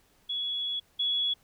sine tone pair in turn, 3373 / 3373 Hz, G#7 / G#7, +26 / +26 cents, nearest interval unison, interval 0 cents, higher neither, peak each -29 / -25 dBFS, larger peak second, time 0.29-0.8 / 0.99-1.34 s, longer first, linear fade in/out 10 ms, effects pink hiss -65 dBFS RMS until 1.43 s

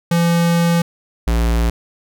square tone pair in turn, 170 / 57.51 Hz, F3 / A#1, -46 / -23 cents, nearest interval octave + perfect fifth, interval 1877 cents, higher first, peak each -13 / -14 dBFS, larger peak first, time 0.11-0.82 / 1.27-1.7 s, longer first, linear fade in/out 5 ms, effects none

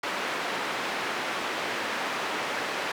white band-pass noise, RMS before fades -31 dBFS, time 0.03-2.92 s, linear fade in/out 5 ms, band 260 to 2100 Hz, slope 12 dB/octave, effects none

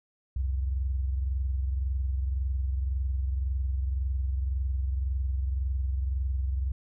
sine tone pair together, 65.45 / 87.31 Hz, C2 / F2, +1 / 0 cents, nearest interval perfect fourth, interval 499 cents, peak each -26 / -37 dBFS, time 0.36-6.72 s, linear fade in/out 5 ms, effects none

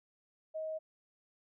sine tone, 631 Hz, D#5, 24 cents sharp, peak -36 dBFS, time 0.54-0.79 s, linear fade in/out 20 ms, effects none

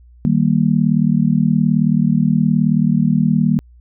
sine chord, Eb major, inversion none, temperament just, 155.56 / 194.45 / 233.3 Hz, Eb3 / G3 / Bb3, 0 / -14 / +2 cents, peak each -16 dBFS, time 0.25-3.59 s, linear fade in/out 0 ms, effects added 60 Hz sine -42 dBFS peak until 3.8 s

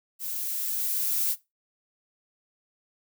violet noise with level ramp, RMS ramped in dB -33 to -25 dBFS, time 0.19-1.36 s, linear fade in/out 50 ms, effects noise-tail reverb RT60 0.2 s tail -17 dB re dry

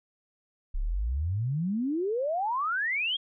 sine exponential sweep, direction up, 30.87 to 3322 Hz, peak -26 dBFS, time 0.74-3.17 s, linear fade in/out 10 ms, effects none

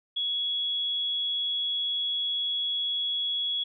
sine tone, 3354 Hz, G#7, 16 cents sharp, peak -26 dBFS, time 0.16-3.64 s, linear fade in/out 10 ms, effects none

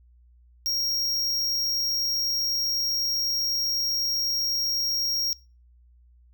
square tone, 5588 Hz, F8, in tune, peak -24 dBFS, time 0.66-5.33 s, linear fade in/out 0 ms, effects noise-tail reverb RT60 0.3 s tail -22 dB re dry + added 60 Hz sine -53 dBFS peak until 6.33 s

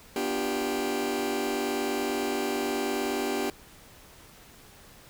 sawtooth chord, G dominant seventh, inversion first, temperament just, 245 / 294 / 352.8 / 392 Hz, B3 / D4 / F4 / G4, -14 / +2 / +18 / 0 cents, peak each -30 / -29 / -32 / -26 dBFS, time 0.16-3.5 s, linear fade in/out 2 ms, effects pink hiss -52 dBFS RMS until 5.09 s

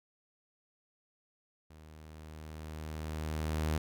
sawtooth tone with level ramp, 77.78 Hz, D#2, in tune, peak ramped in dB -49 to -25 dBFS, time 1.7-3.78 s, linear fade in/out 5 ms, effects none

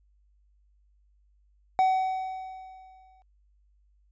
triangle tone with exponential decay, 754 Hz, F#5, 32 cents sharp, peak -16 dBFS, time 1.79-3.22 s, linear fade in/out 0 ms, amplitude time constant 310 ms, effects added 50 Hz sine -61 dBFS peak until 4.11 s + resampled to 16000 Hz

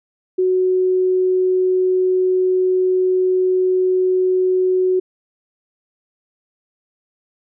sine tone, 370 Hz, F#4, in tune, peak -13 dBFS, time 0.38-5 s, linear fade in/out 10 ms, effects none

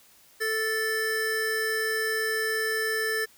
square tone pair together, 440.7 / 1758.7 Hz, A4 / A6, +3 / -1 cents, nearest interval 2 octaves, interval 2396 cents, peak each -30 / -28 dBFS, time 0.4-3.26 s, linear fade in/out 20 ms, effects white hiss -57 dBFS RMS until 3.37 s

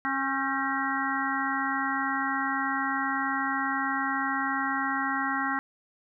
harmonic tone with a mistuned harmonic, 271.6 Hz, C#4, 35 cents flat, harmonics 1 / 3 / 4 / 5 / 6 / 7, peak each -33 / -33 / -33 / -33 / -33 / -33 dBFS, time 0.05-5.59 s, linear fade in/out 0 ms, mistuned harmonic 6, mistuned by -63 cents, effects none

